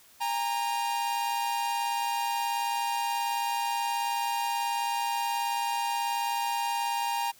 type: tone pair together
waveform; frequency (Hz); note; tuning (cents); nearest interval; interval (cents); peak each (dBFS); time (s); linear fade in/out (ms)
45% pulse; 812.4 / 931; G#5 / A#5; -38 / -2; major second; 236; -32 / -29; 0.2-7.32; 20
effects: white hiss -57 dBFS RMS until 7.39 s